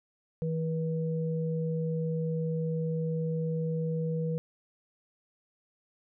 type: tone pair together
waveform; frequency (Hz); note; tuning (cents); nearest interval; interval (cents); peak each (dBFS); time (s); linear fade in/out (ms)
sine; 161.4 / 483.9; E3 / B4; -36 / -35; octave + perfect fifth; 1901; -29 / -34; 0.42-4.38; 0
effects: none